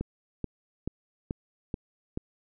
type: click train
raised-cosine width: 3 ms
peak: -18 dBFS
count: 6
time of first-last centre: 0.01-2.175 s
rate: 2.31 Hz
effects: none